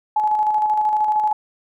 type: tone with tremolo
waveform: sine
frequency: 852 Hz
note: G#5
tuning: 44 cents sharp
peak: -14 dBFS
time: 0.16-1.33 s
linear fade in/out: 5 ms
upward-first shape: square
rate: 13 Hz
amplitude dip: 35%
effects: none